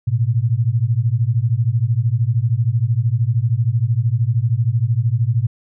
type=beating tone pair; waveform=sine; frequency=110 / 123 Hz; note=A2 / B2; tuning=0 / -7 cents; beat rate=13 Hz; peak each=-17 dBFS; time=0.07-5.47 s; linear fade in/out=10 ms; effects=none